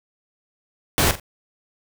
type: noise with echo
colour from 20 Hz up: pink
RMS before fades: -18 dBFS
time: 0.98-1.11 s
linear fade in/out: 0 ms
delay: 44 ms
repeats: 2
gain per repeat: -12 dB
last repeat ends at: 1.198 s
effects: none